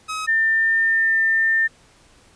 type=tone pair in turn; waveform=sawtooth / sine; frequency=1273 / 1800.3 Hz; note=D#6 / A6; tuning=+39 / +39 cents; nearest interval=tritone; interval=600 cents; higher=second; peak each=-21 / -15 dBFS; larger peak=second; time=0.08-0.27 / 0.27-1.68 s; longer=second; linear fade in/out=20 ms; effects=pink hiss -53 dBFS RMS until 2.35 s + resampled to 22050 Hz